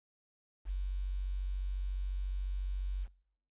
sine tone with quantisation, 47.1 Hz, F#1, 32 cents sharp, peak -32 dBFS, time 0.65-3.08 s, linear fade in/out 50 ms, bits 10, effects noise-tail reverb RT60 0.7 s tail -24 dB re dry + resampled to 8000 Hz

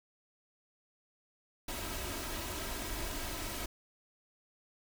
pink noise with comb filter, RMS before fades -39 dBFS, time 1.68-3.66 s, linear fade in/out 5 ms, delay 3.1 ms, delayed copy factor +0.55, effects none

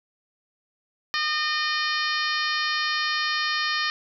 harmonic tone, 610 Hz, D#5, 34 cents flat, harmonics 2 / 3 / 4 / 5 / 6 / 7 / 8 / 9, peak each -29 / -27 / -33 / -33 / -35 / -32 / -33 / -36 dBFS, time 1.14-3.9 s, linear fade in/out 0 ms, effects none

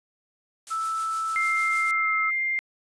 blue noise with tremolo, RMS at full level -36 dBFS, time 0.67-1.91 s, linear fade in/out 0 ms, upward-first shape triangle, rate 6.6 Hz, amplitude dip 50%
sine tone with pitch glide, 1318.5 to 1301.9 Hz, E6 to E6, 0 to -22 cents, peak -25 dBFS, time 0.7-2.31 s, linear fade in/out 20 ms, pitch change -22 cents, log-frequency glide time 1.99-2.08 s
sine tone, 2104 Hz, C7, 9 cents sharp, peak -23 dBFS, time 1.36-2.59 s, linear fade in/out 0 ms
effects resampled to 22050 Hz

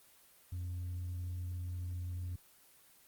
sine tone with tanh clipping, 88.9 Hz, F2, 31 cents sharp, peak -38 dBFS, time 0.52-2.36 s, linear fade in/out 5 ms, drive 2 dB, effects white hiss -63 dBFS RMS until 3.07 s + Opus 24 kbps

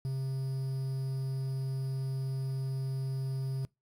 triangle tone with quantisation, 133.3 Hz, C3, 33 cents sharp, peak -29 dBFS, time 0.05-3.65 s, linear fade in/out 0 ms, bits 9, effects noise-tail reverb RT60 0.2 s tail -23 dB re dry + AAC 64 kbps

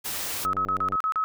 white noise, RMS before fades -31 dBFS, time 0.04-0.46 s, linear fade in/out 20 ms
sine tone bursts, 1283 Hz, E6, 47 cents flat, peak -22 dBFS, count 7, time 0.45-1.24 s, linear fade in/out 0 ms, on 82 ms, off 36 ms
click train, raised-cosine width 2 ms, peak -26 dBFS, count 49, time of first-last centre 0.45-0.954 s, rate 95.2 Hz
effects none

